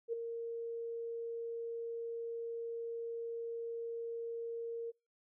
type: tone with ADSR envelope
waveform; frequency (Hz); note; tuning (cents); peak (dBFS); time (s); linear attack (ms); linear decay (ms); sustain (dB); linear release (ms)
sine; 463.3; A#4; -11; -31; 0.08-4.92; 49; 8; -7; 26
effects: noise-tail reverb RT60 0.3 s tail -26 dB re dry